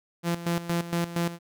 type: tone with tremolo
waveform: sawtooth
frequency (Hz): 170.8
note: F3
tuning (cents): -38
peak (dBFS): -20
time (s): 0.23-1.39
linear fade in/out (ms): 50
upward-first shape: square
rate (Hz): 4.3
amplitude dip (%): 75
effects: none